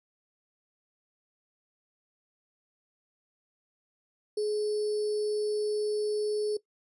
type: tone with sample-and-hold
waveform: sine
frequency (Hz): 421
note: G#4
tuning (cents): +24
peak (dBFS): -26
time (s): 4.37-6.57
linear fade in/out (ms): 5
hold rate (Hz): 4900
effects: noise-tail reverb RT60 0.1 s tail -18 dB re dry + resampled to 24000 Hz